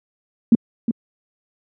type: tone with echo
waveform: sine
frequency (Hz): 229.6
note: A#3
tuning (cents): -26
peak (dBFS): -6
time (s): 0.52-0.55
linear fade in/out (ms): 2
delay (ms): 360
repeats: 1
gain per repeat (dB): -9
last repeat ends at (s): 0.91
effects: high-pass 150 Hz 12 dB/octave